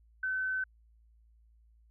sine tone, 1523 Hz, F#6, 50 cents sharp, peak -30 dBFS, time 0.23-0.64 s, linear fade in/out 5 ms, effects added 56 Hz sine -60 dBFS peak until 1.9 s

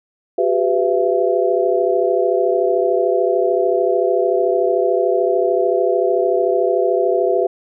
sine tone cluster, 369.1 / 402.6 / 498.5 / 672 Hz, F#4 / G4 / B4 / E5, -4 / +46 / +16 / +33 cents, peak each -19 dBFS, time 0.38-7.47 s, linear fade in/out 5 ms, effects none

